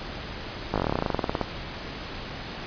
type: slowing click train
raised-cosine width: 1 ms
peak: -10 dBFS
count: 20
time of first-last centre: 0.74-1.413 s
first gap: 18 ms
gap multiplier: 1.07
effects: pink hiss -36 dBFS RMS until 2.66 s + resampled to 11025 Hz